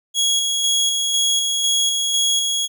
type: tone with tremolo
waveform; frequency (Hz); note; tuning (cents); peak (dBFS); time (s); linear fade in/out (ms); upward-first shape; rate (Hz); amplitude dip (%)
25% pulse; 3322; G#7; 0; -12; 0.14-2.68; 50; square; 2; 30
effects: none